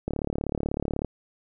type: click train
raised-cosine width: 2 ms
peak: -14 dBFS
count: 36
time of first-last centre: 0.08-1.047 s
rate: 36.2 Hz
effects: none